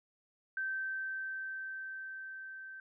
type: tone with level ramp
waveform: sine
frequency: 1552 Hz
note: G6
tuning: 18 cents flat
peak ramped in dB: -33 to -45 dBFS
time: 0.57-2.8 s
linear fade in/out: 2 ms
effects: none